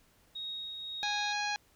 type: tone with tremolo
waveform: sine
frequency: 3760 Hz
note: A#7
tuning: 14 cents sharp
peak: -36 dBFS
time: 0.35-1.33 s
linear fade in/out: 10 ms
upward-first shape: triangle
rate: 1.8 Hz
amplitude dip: 35%
type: harmonic tone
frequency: 827 Hz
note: G#5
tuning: 8 cents flat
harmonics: 1 / 2 / 3 / 4 / 5 / 6 / 7 / 8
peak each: -35 / -37 / -38 / -45 / -39 / -50 / -46 / -51 dBFS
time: 1.03-1.56 s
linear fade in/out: 0 ms
effects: pink hiss -66 dBFS RMS until 1.75 s